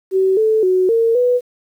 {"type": "tone with pitch steps", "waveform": "sine", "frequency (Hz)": [380.3, 437.6, 370.3, 457.2, 493.2], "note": ["F#4", "A4", "F#4", "A#4", "B4"], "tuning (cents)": [48, -9, 1, -34, -2], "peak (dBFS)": -11, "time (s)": [0.11, 1.41], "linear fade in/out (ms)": 50, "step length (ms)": 260, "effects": ["8-bit"]}